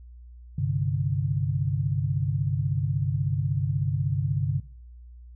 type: chord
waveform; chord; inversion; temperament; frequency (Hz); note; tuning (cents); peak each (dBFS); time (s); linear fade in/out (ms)
sine; G suspended fourth; none; just; 98 / 130.67 / 147; G2 / C3 / D3; 0 / -2 / +2; -28 / -27 / -27; 0.58-4.6; 5
effects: noise-tail reverb RT60 0.5 s tail -21 dB re dry + added 60 Hz sine -43 dBFS peak until 5.35 s